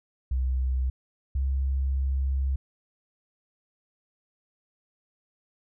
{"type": "tone pair in turn", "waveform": "sine", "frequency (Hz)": [64.2, 67.12], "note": ["C2", "C2"], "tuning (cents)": [-32, 45], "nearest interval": "minor second", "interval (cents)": 77, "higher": "second", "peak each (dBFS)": -23, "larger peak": "neither", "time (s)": [[0.31, 0.9], [1.35, 2.56]], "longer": "second", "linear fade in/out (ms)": 5, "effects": []}